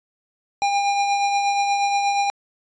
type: tone with tremolo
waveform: square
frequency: 804 Hz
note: G5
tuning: 44 cents sharp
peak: -17 dBFS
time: 0.62-2.3 s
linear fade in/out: 0 ms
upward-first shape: triangle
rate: 8.4 Hz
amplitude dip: 40%
effects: resampled to 16000 Hz